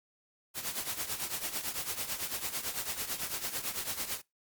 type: noise with tremolo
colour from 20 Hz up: white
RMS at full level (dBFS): -33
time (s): 0.54-4.22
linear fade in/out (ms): 50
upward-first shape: triangle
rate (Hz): 9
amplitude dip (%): 80
effects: noise-tail reverb RT60 0.2 s tail -22 dB re dry + Opus 48 kbps

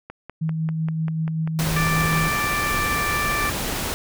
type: click train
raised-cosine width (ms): 0.5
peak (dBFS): -20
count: 12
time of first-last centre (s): 0.1-2.261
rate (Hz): 5.09
type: tone with tremolo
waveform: sine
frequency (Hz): 159.9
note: D#3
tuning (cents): +48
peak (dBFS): -20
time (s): 0.41-2.29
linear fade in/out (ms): 10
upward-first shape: sine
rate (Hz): 5.2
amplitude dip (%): 30
type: noise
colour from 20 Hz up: pink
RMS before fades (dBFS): -26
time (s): 1.59-3.94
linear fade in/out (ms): 0
type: harmonic tone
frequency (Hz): 587.3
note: D5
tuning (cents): 0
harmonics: 2 / 3 / 4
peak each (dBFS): -25 / -27 / -28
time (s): 1.76-3.5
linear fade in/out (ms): 5
effects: none

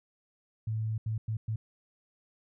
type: tone bursts at uneven times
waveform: sine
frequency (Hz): 110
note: A2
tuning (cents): 0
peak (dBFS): -29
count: 4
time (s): 0.67-0.98 / 1.06-1.18 / 1.28-1.37 / 1.48-1.56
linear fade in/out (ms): 5
effects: none

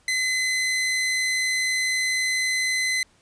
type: tone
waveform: sawtooth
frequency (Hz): 2036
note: C7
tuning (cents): -48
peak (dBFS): -18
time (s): 0.08-3.03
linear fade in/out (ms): 2
effects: pink hiss -60 dBFS RMS until 3.21 s + resampled to 22050 Hz

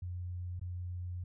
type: tone with dropouts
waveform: sine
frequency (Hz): 89.2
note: F2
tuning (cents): +37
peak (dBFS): -37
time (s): 0.02-1.24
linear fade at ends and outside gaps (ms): 5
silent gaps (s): 0.596-0.613
effects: none

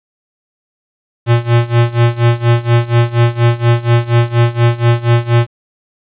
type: tone with tremolo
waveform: square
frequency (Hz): 118.4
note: A#2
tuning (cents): +27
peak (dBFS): -6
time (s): 1.26-5.47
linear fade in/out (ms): 50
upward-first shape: sine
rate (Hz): 4.2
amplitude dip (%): 90
effects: resampled to 8000 Hz + 7-bit

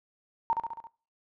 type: tone with echo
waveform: sine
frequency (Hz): 917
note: A#5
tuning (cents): -29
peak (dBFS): -22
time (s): 0.5-0.53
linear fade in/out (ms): 0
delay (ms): 68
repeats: 5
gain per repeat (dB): -4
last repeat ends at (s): 0.87
effects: noise-tail reverb RT60 0.4 s tail -22 dB re dry

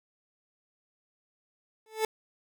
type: tone with exponential growth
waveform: 30% pulse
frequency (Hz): 438.1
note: A4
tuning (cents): -7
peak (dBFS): -20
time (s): 1.86-2.05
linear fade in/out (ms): 2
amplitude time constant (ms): 40
effects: none

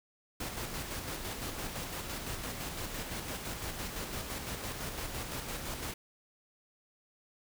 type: noise with tremolo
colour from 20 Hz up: pink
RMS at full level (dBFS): -38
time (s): 0.4-5.94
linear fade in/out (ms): 5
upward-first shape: square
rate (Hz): 5.9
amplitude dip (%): 35
effects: none

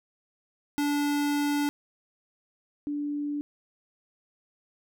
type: tone pair in turn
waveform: square / sine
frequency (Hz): 290 / 291.6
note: D4 / D4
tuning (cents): -22 / -12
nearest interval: unison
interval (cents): 10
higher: second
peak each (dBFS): -25 / -28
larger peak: first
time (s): 0.78-1.69 / 2.87-3.41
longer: first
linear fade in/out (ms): 0
effects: none

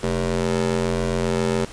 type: ring-modulated tone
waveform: 20% pulse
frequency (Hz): 87.31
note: F2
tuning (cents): 0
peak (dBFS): -12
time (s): 0.03-1.65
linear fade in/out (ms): 5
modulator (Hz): 305
effects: pink hiss -40 dBFS RMS until 1.72 s + resampled to 22050 Hz

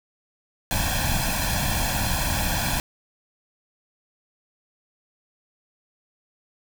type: noise with comb filter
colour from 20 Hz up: pink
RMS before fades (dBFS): -24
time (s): 0.71-2.8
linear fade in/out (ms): 0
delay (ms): 1.2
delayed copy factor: +0.95
effects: none

